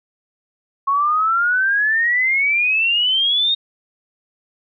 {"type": "exponential sweep", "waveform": "sine", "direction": "up", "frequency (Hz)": [1091, 3729], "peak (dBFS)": -14, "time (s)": [0.87, 3.55], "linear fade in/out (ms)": 10, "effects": []}